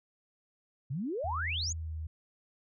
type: exponential sweep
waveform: sine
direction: up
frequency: 120 to 7160 Hz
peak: -32 dBFS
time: 0.9-1.73 s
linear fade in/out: 10 ms
type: tone with pitch glide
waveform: sine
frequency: 82.3 to 79.04 Hz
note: E2 to D#2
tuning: -2 to +28 cents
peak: -35 dBFS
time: 1.24-2.07 s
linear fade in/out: 5 ms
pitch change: -70 cents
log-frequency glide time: 1.66-1.92 s
effects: none